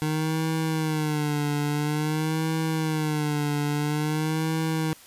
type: tone with vibrato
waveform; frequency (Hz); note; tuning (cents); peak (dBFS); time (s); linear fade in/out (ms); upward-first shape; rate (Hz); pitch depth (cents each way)
25% pulse; 153.1; D#3; -28; -20; 0.02-4.93; 0; sine; 0.49; 78
effects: white hiss -50 dBFS RMS until 5.06 s + resampled to 32000 Hz